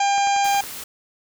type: harmonic tone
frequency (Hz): 800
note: G5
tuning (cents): +35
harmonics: 1 / 2 / 3 / 4 / 5 / 6 / 7 / 8 / 9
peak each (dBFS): -17 / -31 / -28 / -32 / -39 / -35 / -41 / -32 / -35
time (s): 0-0.61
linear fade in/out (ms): 5
type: click train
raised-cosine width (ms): 0.5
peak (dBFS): -21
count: 6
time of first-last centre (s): 0.18-0.639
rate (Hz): 10.9
type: noise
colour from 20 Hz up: white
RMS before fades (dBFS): -34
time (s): 0.44-0.84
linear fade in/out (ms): 5
effects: none